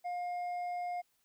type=tone with hard clipping; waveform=sine; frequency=710 Hz; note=F5; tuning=28 cents sharp; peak=-36 dBFS; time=0.04-1.02 s; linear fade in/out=20 ms; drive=4 dB; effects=white hiss -75 dBFS RMS until 1.24 s